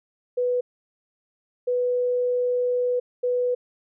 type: tone bursts at uneven times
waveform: sine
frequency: 493.9 Hz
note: B4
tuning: in tune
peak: -20 dBFS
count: 3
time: 0.37-0.61 / 1.67-3 / 3.23-3.55 s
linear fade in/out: 10 ms
effects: none